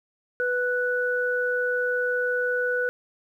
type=tone pair together; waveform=sine; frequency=494.4 / 1480 Hz; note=B4 / F#6; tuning=+2 / 0 cents; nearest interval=octave + perfect fifth; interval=1898 cents; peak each=-25 dBFS; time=0.4-2.89 s; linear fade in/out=0 ms; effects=10-bit